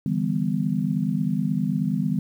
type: chord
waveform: sine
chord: E minor seventh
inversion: third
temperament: just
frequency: 148.33 / 164.81 / 197.78 / 247.2 Hz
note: D3 / E3 / G3 / B3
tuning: +18 / 0 / +16 / +2 cents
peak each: -28 / -27 / -25 / -27 dBFS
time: 0.06-2.19 s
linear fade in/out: 2 ms
effects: 9-bit